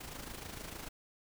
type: noise with amplitude modulation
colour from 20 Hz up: pink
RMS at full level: -43 dBFS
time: 0-0.89 s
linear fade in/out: 10 ms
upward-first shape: sine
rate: 26.6 Hz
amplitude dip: 60%
effects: none